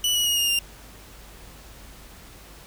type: tone with pitch steps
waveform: sawtooth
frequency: 2960 / 2918 / 2876 / 2835 / 2794 Hz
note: F#7 / F#7 / F#7 / F7 / F7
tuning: 0 / -25 / -50 / +25 / 0 cents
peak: -17 dBFS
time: 0.04-0.59 s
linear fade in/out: 2 ms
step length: 110 ms
effects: added 50 Hz sine -47 dBFS peak until 2.66 s + pink hiss -47 dBFS RMS until 2.66 s